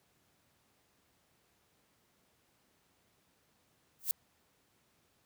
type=noise with exponential growth; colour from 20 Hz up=violet; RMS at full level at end=-27 dBFS; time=3.99-4.11 s; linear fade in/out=0 ms; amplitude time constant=24 ms; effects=pink hiss -72 dBFS RMS until 5.25 s + high-pass 80 Hz 12 dB/octave